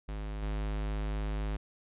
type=tone with level steps; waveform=square; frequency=51.91 Hz; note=G#1; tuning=in tune; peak=-36 / -32 dBFS; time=0.08-1.57 s; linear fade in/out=10 ms; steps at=0.42 s; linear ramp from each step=10 ms; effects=resampled to 8000 Hz